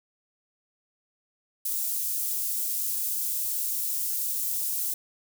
white high-pass noise, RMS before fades -29 dBFS, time 1.65-4.94 s, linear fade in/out 5 ms, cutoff 8900 Hz, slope 12 dB/octave, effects none

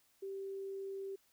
sine tone, 390 Hz, G4, 9 cents flat, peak -40 dBFS, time 0.22-1.16 s, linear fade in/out 10 ms, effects white hiss -72 dBFS RMS until 1.32 s

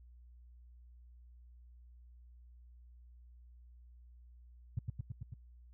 sine tone with echo, 109 Hz, A2, 16 cents flat, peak -30 dBFS, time 4.77-4.79 s, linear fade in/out 5 ms, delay 110 ms, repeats 5, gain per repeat -2 dB, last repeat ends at 5.34 s, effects added 60 Hz sine -55 dBFS peak until 5.73 s

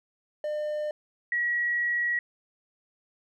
triangle / sine tone pair in turn, 602 / 1916.8 Hz, D5 / A#6, +43 / +48 cents, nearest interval octave + minor sixth, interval 2005 cents, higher second, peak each -26 / -24 dBFS, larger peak second, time 0.44-0.91 / 1.32-2.19 s, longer second, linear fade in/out 2 ms, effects none

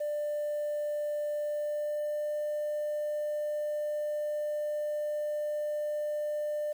sine tone with pitch glide, 593 to 597.5 Hz, D5 to D5, +17 to +30 cents, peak -28 dBFS, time 0-6.73 s, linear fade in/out 10 ms, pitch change +13 cents, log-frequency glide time 1.33-2.38 s, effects tanh soft clip ceiling -28 dBFS + 9-bit

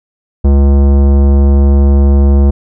sine tone with tanh clipping, 69.7 Hz, C#2, 10 cents sharp, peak -6 dBFS, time 0.44-2.51 s, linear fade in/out 10 ms, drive 17 dB, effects none

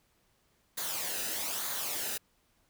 white noise with flanger, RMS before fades -35 dBFS, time 0.77-2.18 s, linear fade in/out 10 ms, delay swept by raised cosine 0.36 to 0.92 ms, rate 1.1 Hz, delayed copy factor -0.55, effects pink hiss -71 dBFS RMS until 2.69 s

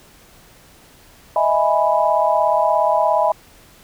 sine chord, E major seventh, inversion third, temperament equal, 622.3 / 659.3 / 830.6 / 987.8 Hz, D#5 / E5 / G#5 / B5, 0 / 0 / 0 / 0 cents, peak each -19 dBFS, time 1.36-3.32 s, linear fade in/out 2 ms, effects pink hiss -48 dBFS RMS until 3.83 s

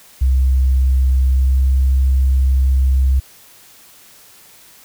sine tone with pitch glide, 65.41 to 66.17 Hz, C2 to C2, 0 to +20 cents, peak -9 dBFS, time 0.21-3.2 s, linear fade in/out 10 ms, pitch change +20 cents, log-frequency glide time 1.31-1.65 s, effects tanh soft clip ceiling -7 dBFS + white hiss -45 dBFS RMS until 4.84 s

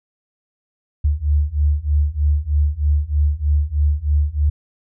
sine beating tone pair, 72.2 / 75.4 Hz, D2 / D2, -29 / +46 cents, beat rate 3.2 Hz, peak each -18 / -17 dBFS, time 1.04-4.5 s, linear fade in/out 10 ms, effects none

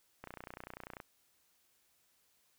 click train, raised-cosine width 0.5 ms, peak -30 dBFS, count 24, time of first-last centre 0.24-1.002 s, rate 30.2 Hz, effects white hiss -73 dBFS RMS until 2.58 s

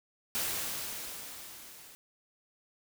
white noise with level ramp, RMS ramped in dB -32 to -53 dBFS, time 0.35-1.95 s, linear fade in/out 0 ms, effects none

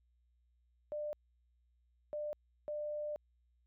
sine tone bursts at uneven times, 597 Hz, D5, 28 cents sharp, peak -37 dBFS, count 3, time 0.92-1.13 / 2.13-2.33 / 2.68-3.16 s, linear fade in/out 0 ms, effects added 60 Hz sine -70 dBFS peak until 3.66 s

